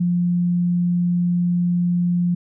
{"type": "tone", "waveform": "sine", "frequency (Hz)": 175.6, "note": "F3", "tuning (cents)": 10, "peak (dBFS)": -16, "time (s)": [0, 2.35], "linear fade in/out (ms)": 10, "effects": []}